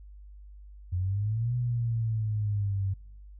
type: exponential two-way sweep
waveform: sine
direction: up then down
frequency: 87.5 to 123.47 to 95.5 Hz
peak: -26 dBFS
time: 0.92-2.94 s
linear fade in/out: 10 ms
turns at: 1.55 s
effects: noise-tail reverb RT60 0.6 s tail -22 dB re dry + added 50 Hz sine -45 dBFS peak until 3.39 s